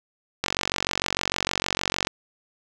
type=click train; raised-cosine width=0.2 ms; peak=-5 dBFS; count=77; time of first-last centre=0.44-2.071 s; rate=46.6 Hz; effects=none